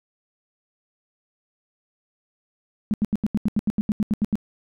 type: tone bursts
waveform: sine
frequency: 211.2 Hz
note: G#3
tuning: 29 cents sharp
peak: -17 dBFS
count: 14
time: 2.91-4.355 s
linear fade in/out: 0 ms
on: 28 ms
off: 81 ms
effects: none